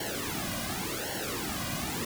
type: noise with flanger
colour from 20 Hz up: pink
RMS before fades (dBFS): -34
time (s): 0-2.05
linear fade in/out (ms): 5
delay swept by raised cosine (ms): 0.8 to 2.3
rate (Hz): 0.89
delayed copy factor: -1
effects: none